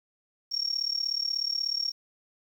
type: tone with amplitude modulation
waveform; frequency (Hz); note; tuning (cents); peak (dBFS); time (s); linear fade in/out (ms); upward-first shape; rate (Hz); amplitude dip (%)
sine; 5530; F8; -18; -23; 0.51-1.92; 20; sine; 36.5; 90
effects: 9-bit